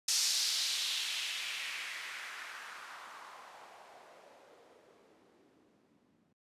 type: noise with low-pass filter sweep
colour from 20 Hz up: violet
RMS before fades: -40 dBFS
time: 0.08-6.33 s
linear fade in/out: 5 ms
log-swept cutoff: 5600 to 200 Hz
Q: 2.1
effects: noise-tail reverb RT60 0.1 s tail -25 dB re dry + resampled to 32000 Hz